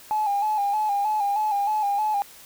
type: tone with vibrato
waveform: triangle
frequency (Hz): 830.6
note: G#5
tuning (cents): 0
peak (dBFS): -17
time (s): 0.11-2.22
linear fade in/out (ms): 0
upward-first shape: square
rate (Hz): 3.2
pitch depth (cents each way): 52
effects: tanh soft clip ceiling -18 dBFS + white hiss -47 dBFS RMS until 2.45 s